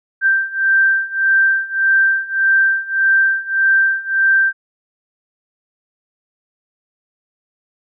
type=beating tone pair; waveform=sine; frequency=1568 / 1569.7 Hz; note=G6 / G6; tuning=0 / +2 cents; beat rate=1.7 Hz; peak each=-16 / -14 dBFS; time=0.21-4.53 s; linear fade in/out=50 ms; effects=none